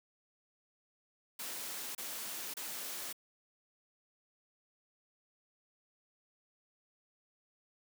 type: noise bursts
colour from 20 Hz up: white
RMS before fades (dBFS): -42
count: 3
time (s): 1.39-3.128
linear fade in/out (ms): 5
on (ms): 560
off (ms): 29
effects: high-pass 200 Hz 12 dB/octave